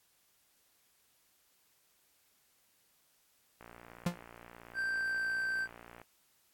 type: click train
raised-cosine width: 0.5 ms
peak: -35 dBFS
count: 142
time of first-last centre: 3.61-6.016 s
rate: 58.6 Hz
type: tone with exponential decay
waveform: 45% pulse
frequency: 174.61 Hz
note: F3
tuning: in tune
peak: -26 dBFS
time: 4.06-4.19 s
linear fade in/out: 5 ms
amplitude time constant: 27 ms
type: tone with pitch glide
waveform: triangle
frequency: 1568 to 1558.1 Hz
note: G6 to G6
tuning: 0 to -11 cents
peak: -30 dBFS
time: 4.74-5.68 s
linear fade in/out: 50 ms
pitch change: -11 cents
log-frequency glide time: 4.85-5.46 s
effects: white hiss -71 dBFS RMS until 6.53 s + AAC 64 kbps